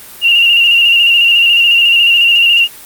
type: tone with vibrato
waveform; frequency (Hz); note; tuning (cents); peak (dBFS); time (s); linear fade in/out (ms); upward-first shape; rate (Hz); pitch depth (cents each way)
sine; 2794; F7; 0; -5; 0.21-2.68; 50; square; 14; 32
effects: white hiss -33 dBFS RMS until 2.85 s + Opus 32 kbps